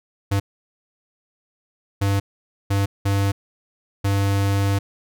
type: tone bursts at uneven times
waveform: square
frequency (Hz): 99.2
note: G2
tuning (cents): +21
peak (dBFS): -18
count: 5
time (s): 0.31-0.4 / 2.01-2.2 / 2.7-2.86 / 3.05-3.32 / 4.04-4.79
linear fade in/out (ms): 10
effects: none